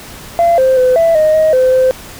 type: tone with pitch steps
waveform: sine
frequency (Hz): 683 / 523 / 508 / 663 / 620 / 628 / 514 / 517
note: F5 / C5 / B4 / E5 / D#5 / D#5 / C5 / C5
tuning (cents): -39 / -1 / +49 / +10 / -6 / +16 / -31 / -21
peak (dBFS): -5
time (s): 0.39-1.91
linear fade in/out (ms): 0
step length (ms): 190
effects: tanh soft clip ceiling -4 dBFS + pink hiss -32 dBFS RMS until 2.19 s